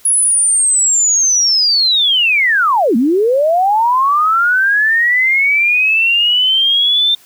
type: linear two-way sweep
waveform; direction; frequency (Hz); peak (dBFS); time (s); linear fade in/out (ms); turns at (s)
sine; down then up; 10548 to 215.4 to 3596; -9; 0.05-7.15; 5; 2.96
effects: white hiss -46 dBFS RMS until 7.25 s